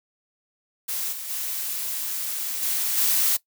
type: noise with level steps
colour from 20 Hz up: blue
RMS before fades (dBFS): -28 / -34 / -29 / -25 / -21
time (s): 0.88-3.37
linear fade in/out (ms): 10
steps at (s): 1.12 / 1.29 / 2.62 / 2.97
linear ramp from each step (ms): 10
effects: noise-tail reverb RT60 0.1 s tail -19 dB re dry